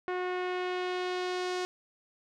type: tone with low-pass filter sweep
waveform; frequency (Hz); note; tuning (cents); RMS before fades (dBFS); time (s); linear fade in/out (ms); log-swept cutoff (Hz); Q
sawtooth; 363.5; F#4; -31; -33; 0.08-1.65; 0; 1900 to 5900; 1.2
effects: none